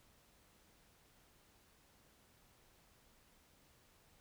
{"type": "silence", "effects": ["pink hiss -69 dBFS RMS until 4.2 s"]}